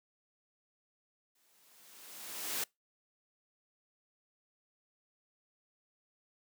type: noise with exponential growth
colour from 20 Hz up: white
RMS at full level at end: -34 dBFS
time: 1.35-2.64 s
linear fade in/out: 5 ms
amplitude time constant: 280 ms
effects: noise-tail reverb RT60 0.2 s tail -26 dB re dry + high-pass 200 Hz 12 dB/octave